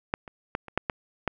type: clicks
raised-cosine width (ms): 0.5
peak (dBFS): -10 / -26 / -12 / -26 / -8 / -11 / -10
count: 7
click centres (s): 0.139 / 0.278 / 0.551 / 0.683 / 0.776 / 0.898 / 1.277
effects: none